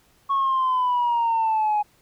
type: exponential sweep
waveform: sine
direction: down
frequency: 1108.7 to 830.6 Hz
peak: -17 dBFS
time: 0.29-1.83 s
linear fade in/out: 20 ms
effects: tanh soft clip ceiling -16 dBFS + pink hiss -60 dBFS RMS until 2.01 s